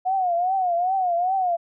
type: tone with vibrato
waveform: sine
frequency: 727 Hz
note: F#5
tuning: 31 cents flat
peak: -19 dBFS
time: 0.05-1.57 s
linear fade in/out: 20 ms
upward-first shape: triangle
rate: 2.5 Hz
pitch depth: 130 cents each way
effects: none